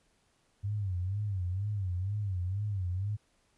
sine tone with vibrato, 96.7 Hz, G2, 23 cents flat, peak -30 dBFS, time 0.63-3.17 s, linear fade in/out 20 ms, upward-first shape sine, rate 2.1 Hz, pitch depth 150 cents each way, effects pink hiss -71 dBFS RMS until 3.57 s + resampled to 24000 Hz

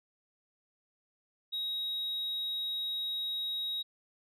sine tone, 3800 Hz, A#7, 33 cents sharp, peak -30 dBFS, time 1.52-3.83 s, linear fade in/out 20 ms, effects tanh soft clip ceiling -31 dBFS

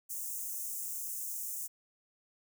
white high-pass noise, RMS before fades -39 dBFS, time 0.09-1.68 s, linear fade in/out 20 ms, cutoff 6300 Hz, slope 48 dB/octave, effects none

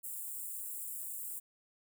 white high-pass noise, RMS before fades -42 dBFS, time 0.03-1.4 s, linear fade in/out 20 ms, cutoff 7400 Hz, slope 96 dB/octave, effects none

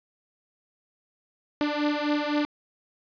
sawtooth beating tone pair, 293.7 / 297.6 Hz, D4 / D4, 0 / +23 cents, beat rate 3.9 Hz, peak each -23 dBFS, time 1.61-2.45 s, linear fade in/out 0 ms, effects resampled to 11025 Hz + 8-bit

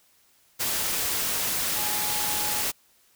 sine tone in noise, 840 Hz, G#5, 19 cents sharp, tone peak -35 dBFS, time 1.75-2.63 s, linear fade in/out 20 ms, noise white, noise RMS -27 dBFS, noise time 0.59-2.72 s, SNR -11 dB, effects white hiss -62 dBFS RMS until 3.15 s

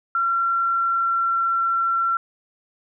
sine tone with pitch glide, 1365 to 1357.1 Hz, F6 to E6, -40 to +50 cents, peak -18 dBFS, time 0.15-2.17 s, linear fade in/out 2 ms, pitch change -10 cents, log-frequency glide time 0.53-1.6 s, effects none

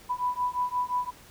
sine beating tone pair, 987.8 / 993.5 Hz, B5 / B5, 0 / +10 cents, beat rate 5.7 Hz, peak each -29 dBFS, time 0.09-1.11 s, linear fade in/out 20 ms, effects pink hiss -52 dBFS RMS until 1.3 s

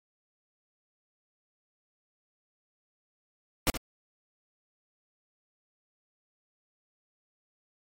pink noise with echo, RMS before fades -24 dBFS, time 3.67-3.7 s, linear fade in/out 0 ms, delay 71 ms, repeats 1, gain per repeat -10 dB, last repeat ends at 3.771 s, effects MP3 64 kbps

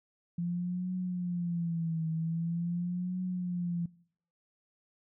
sine tone with vibrato, 171.7 Hz, F3, 29 cents flat, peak -30 dBFS, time 0.38-3.86 s, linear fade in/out 5 ms, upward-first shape triangle, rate 0.44 Hz, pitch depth 120 cents each way, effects noise-tail reverb RT60 0.6 s tail -22 dB re dry

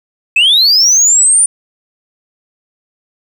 sine linear sweep, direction up, 2512 to 9397 Hz, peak -3 dBFS, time 0.36-1.46 s, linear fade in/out 5 ms, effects tanh soft clip ceiling -4 dBFS + 7-bit

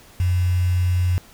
sine tone with quantisation, 90 Hz, F#2, 47 cents flat, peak -16 dBFS, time 0.2-1.18 s, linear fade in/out 0 ms, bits 6, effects pink hiss -48 dBFS RMS until 1.33 s

